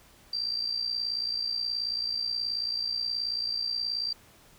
sine tone with amplitude modulation, 4699 Hz, D8, in tune, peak -25 dBFS, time 0.33-4.13 s, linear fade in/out 5 ms, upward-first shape sine, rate 58.6 Hz, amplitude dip 70%, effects pink hiss -57 dBFS RMS until 4.58 s

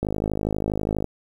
click train, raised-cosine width 2 ms, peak -11 dBFS, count 54, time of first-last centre 0.03-1.043 s, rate 52.3 Hz, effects 8-bit

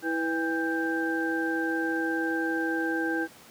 sine tone cluster, 327.2 / 492.6 / 809 / 1572 Hz, E4 / B4 / G#5 / G6, -13 / -5 / -46 / +4 cents, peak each -28 / -35 / -36 / -30 dBFS, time 0.02-3.28 s, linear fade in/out 50 ms, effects pink hiss -51 dBFS RMS until 3.5 s + high-pass 150 Hz 12 dB/octave

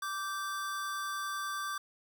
square tone pair together, 1169 / 1560.4 Hz, D6 / G6, -8 / -8 cents, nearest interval perfect fourth, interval 500 cents, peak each -37 / -40 dBFS, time 0.02-1.78 s, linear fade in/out 5 ms, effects none

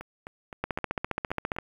two click trains, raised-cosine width 0.5 ms, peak -24 / -13 dBFS, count 7 / 15, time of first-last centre 0.01-1.564 / 0.64-1.586 s, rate 3.86 / 14.8 Hz, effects 8-bit

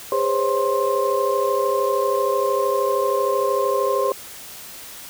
sine tone cluster, 404.7 / 512 / 545 / 1055 Hz, G#4 / C5 / C#5 / C6, -45 / -38 / -29 / +14 cents, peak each -23 dBFS, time 0.12-4.12 s, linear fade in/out 2 ms, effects white hiss -38 dBFS RMS until 5.09 s

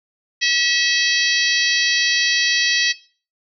harmonic tone with a mistuned harmonic, 646 Hz, E5, 35 cents flat, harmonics 3 / 4 / 5 / 6 / 7 / 8 / 9, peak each -21 / -22 / -23 / -24 / -24 / -25 / -26 dBFS, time 0.41-2.93 s, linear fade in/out 20 ms, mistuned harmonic 6, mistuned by +23 cents, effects noise-tail reverb RT60 0.4 s tail -19 dB re dry

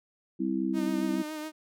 sine chord, C major, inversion second, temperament just, 196.22 / 261.6 / 327 Hz, G3 / C4 / E4, +2 / 0 / -14 cents, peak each -32 / -31 / -30 dBFS, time 0.39-1.23 s, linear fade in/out 20 ms
sawtooth tone with vibrato, 308 Hz, D#4, 17 cents flat, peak -31 dBFS, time 0.73-1.52 s, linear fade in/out 50 ms, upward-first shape sine, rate 7.1 Hz, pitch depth 32 cents each way
effects none

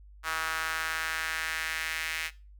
sawtooth tone with high-pass filter sweep, 160.4 Hz, E3, 47 cents flat, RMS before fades -33 dBFS, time 0.23-2.31 s, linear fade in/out 50 ms, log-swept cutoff 1300 to 2100 Hz, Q 2.5, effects noise-tail reverb RT60 0.3 s tail -18 dB re dry + added 50 Hz sine -49 dBFS peak until 2.59 s

